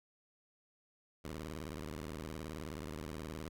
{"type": "tone with vibrato", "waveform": "10% pulse", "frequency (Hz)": 76.8, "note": "D#2", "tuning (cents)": -22, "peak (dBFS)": -34, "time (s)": [1.24, 3.49], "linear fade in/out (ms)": 10, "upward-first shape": "sine", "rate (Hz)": 19, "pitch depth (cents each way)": 260, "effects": []}